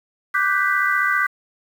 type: chord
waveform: sine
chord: G major seventh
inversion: second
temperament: equal with one note detuned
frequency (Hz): 1174.7 / 1492.9 / 1568 / 1975.5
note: D6 / F#6 / G6 / B6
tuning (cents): 0 / +15 / 0 / 0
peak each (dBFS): -22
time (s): 0.34-1.27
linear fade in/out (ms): 10
effects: 7-bit